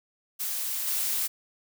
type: noise with level steps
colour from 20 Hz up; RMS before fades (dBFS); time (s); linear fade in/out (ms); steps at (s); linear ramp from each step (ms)
blue; -31 / -28; 0.39-1.28; 20; 0.87; 5
effects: none